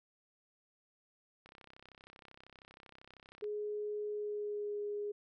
click train, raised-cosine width 0.3 ms, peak -39 dBFS, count 66, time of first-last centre 1.46-3.442 s, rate 32.8 Hz
sine tone with pitch glide, 418.7 to 413.2 Hz, G#4 to G#4, +14 to -9 cents, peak -36 dBFS, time 3.42-5.12 s, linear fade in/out 10 ms, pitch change -23 cents, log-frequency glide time 4.1-4.79 s
effects none

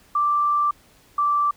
sine tone pair in turn, 1174.7 / 1168.5 Hz, D6 / D6, 0 / -9 cents, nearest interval unison, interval 9 cents, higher first, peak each -17 dBFS, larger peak neither, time 0.15-0.71 / 1.18-1.51 s, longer first, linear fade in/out 5 ms, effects pink hiss -55 dBFS RMS until 1.56 s

